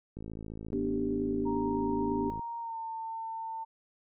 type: click train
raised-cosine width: 3 ms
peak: -29 dBFS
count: 122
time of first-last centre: 0.17-2.394 s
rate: 54.4 Hz
type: chord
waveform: sine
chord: G major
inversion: first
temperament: just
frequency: 245 / 294 / 392 Hz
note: B3 / D4 / G4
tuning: -14 / +2 / 0 cents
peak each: -33 dBFS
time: 0.73-2.3 s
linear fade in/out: 0 ms
type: tone with pitch glide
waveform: sine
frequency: 932.3 to 899.5 Hz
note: A#5 to A5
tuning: 0 to +38 cents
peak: -35 dBFS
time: 1.45-3.65 s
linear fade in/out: 20 ms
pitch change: -62 cents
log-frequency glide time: 2.6-2.77 s
effects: none